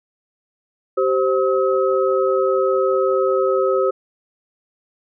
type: tone cluster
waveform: sine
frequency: 385.9 / 525 / 1280 Hz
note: G4 / C5 / D#6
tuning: -27 / +6 / +49 cents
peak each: -18 / -18 / -23 dBFS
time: 0.97-3.91 s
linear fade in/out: 10 ms
effects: none